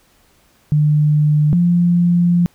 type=tone pair in turn; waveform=sine; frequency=150 / 174.09 Hz; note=D3 / F3; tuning=+37 / -5 cents; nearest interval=minor third; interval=258 cents; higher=second; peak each=-10 dBFS; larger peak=neither; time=0.72-1.53 / 1.53-2.46 s; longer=second; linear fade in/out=0 ms; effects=pink hiss -55 dBFS RMS until 2.54 s